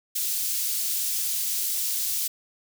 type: high-pass noise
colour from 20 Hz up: white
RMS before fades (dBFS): -27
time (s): 0.15-2.28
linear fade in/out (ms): 10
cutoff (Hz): 4400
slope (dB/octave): 12
effects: none